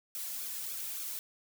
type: noise with flanger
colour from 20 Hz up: blue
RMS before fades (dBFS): -39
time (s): 0.15-1.19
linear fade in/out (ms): 0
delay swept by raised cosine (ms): 1 to 2.6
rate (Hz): 3.5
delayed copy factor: -0.65
effects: none